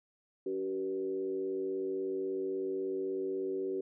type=tone with frequency modulation; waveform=sine; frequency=381.8 Hz; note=G4; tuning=46 cents flat; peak=-32 dBFS; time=0.46-3.81 s; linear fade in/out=5 ms; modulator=96.3 Hz; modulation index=0.72; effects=none